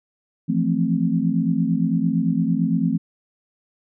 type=chord; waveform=sine; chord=F major seventh; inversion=third; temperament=equal with one note detuned; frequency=165.77 / 174.61 / 220 / 261.6 Hz; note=E3 / F3 / A3 / C4; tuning=+10 / 0 / 0 / 0 cents; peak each=-23 dBFS; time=0.48-2.98 s; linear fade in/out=20 ms; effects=none